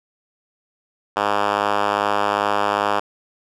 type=tone with band-pass filter; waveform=5% pulse; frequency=102.5 Hz; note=G#2; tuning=22 cents flat; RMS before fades=-20 dBFS; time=1.16-3 s; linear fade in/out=10 ms; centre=1100 Hz; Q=0.81; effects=none